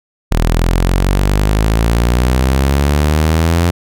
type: exponential sweep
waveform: sawtooth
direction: up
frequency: 39.21 to 87.31 Hz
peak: -6 dBFS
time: 0.31-3.71 s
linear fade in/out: 10 ms
effects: none